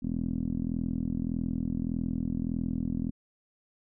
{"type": "tone with low-pass filter", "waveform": "10% pulse", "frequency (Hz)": 41.68, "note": "E1", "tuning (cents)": 20, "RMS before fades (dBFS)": -31, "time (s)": [0.02, 3.11], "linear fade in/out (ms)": 20, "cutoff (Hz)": 250, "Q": 4.1, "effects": []}